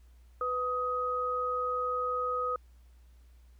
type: tone pair together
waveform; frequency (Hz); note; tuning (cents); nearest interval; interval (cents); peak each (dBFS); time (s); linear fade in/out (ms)
sine; 498.4 / 1256; B4 / D#6; +16 / +16; octave + major third; 1600; -34 / -30; 0.41-2.56; 2
effects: added 60 Hz sine -54 dBFS peak until 3.59 s + pink hiss -71 dBFS RMS until 3.59 s